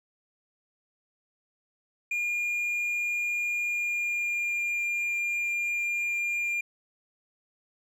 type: tone with pitch glide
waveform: triangle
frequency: 2419 to 2401 Hz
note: D#7 to D7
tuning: -49 to +38 cents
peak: -25 dBFS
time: 2.11-6.61 s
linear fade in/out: 5 ms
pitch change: -13 cents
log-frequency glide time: 3.65-4.73 s
effects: none